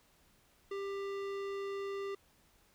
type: tone with tanh clipping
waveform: sine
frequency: 395.8 Hz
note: G4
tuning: 17 cents sharp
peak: -39 dBFS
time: 0.71-2.15 s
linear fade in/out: 5 ms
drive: 18 dB
effects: pink hiss -68 dBFS RMS until 2.74 s